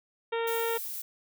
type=harmonic tone; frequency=460 Hz; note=A#4; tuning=23 cents flat; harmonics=1 / 2 / 3 / 4 / 5 / 6 / 7 / 8; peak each=-29 / -35 / -39 / -41 / -43 / -45 / -46 / -47 dBFS; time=0.32-0.78 s; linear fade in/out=10 ms
type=noise; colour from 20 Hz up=violet; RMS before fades=-37 dBFS; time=0.47-1.02 s; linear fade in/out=5 ms
effects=none